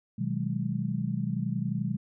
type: chord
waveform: sine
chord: G# minor seventh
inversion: first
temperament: just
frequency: 124.59 / 155.74 / 186.89 / 207.7 Hz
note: B2 / D#3 / F#3 / G#3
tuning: +16 / +2 / +18 / 0 cents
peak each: -33 dBFS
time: 0.18-1.97 s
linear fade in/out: 10 ms
effects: none